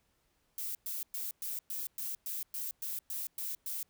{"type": "noise bursts", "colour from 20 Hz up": "violet", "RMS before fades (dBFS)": -38, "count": 12, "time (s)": [0.58, 3.83], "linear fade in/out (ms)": 2, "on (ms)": 170, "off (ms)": 110, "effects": ["pink hiss -75 dBFS RMS until 3.89 s"]}